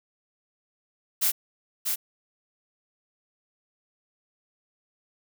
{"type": "noise with echo", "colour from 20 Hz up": "blue", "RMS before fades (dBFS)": -23, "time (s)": [1.21, 1.32], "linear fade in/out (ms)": 20, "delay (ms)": 640, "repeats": 1, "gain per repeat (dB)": -4, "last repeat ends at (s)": 1.96, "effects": []}